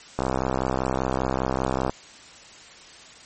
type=click train; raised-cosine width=1 ms; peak=-9 dBFS; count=112; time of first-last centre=0.19-1.895 s; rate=65.1 Hz; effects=white hiss -46 dBFS RMS until 3.25 s + MP3 32 kbps